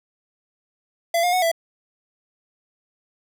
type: tone with pitch steps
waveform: square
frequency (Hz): 677 / 711 / 735 / 665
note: E5 / F5 / F#5 / E5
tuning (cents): +46 / +31 / -12 / +15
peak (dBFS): -18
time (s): 1.14-1.516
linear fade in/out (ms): 5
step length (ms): 94
effects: none